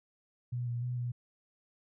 sine tone with pitch steps, 122.3 / 119.6 / 123.8 / 121.7 Hz, B2 / A#2 / B2 / B2, -16 / +45 / +5 / -25 cents, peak -32 dBFS, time 0.52-1.12 s, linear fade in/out 10 ms, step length 150 ms, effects none

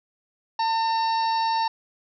harmonic tone with a mistuned harmonic, 903 Hz, A5, 45 cents sharp, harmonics 1 / 2 / 3 / 4 / 5 / 6, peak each -21 / -37 / -39 / -37 / -35 / -37 dBFS, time 0.59-1.68 s, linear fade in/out 5 ms, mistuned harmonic 4, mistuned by +100 cents, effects none

